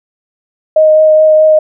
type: tone with vibrato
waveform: sine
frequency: 622.3 Hz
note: D#5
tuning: in tune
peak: -3 dBFS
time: 0.76-1.59 s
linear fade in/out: 5 ms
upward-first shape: triangle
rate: 4.7 Hz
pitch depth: 12 cents each way
effects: none